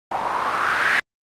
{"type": "noise with low-pass filter sweep", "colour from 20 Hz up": "blue", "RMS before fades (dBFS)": -21, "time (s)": [0.11, 1], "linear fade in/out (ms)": 5, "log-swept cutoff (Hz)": [830, 1800], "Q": 4, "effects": ["Opus 48 kbps"]}